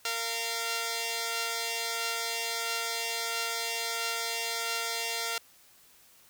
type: tone pair together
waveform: 5% pulse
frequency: 460.5 / 690 Hz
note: A#4 / F5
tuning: -21 / -21 cents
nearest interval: perfect fifth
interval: 700 cents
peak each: -22 dBFS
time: 0.05-5.38 s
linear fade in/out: 2 ms
effects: white hiss -59 dBFS RMS until 6.29 s